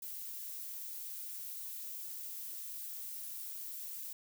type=noise; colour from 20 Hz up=violet; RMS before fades=-44 dBFS; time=0.02-4.13 s; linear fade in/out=5 ms; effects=none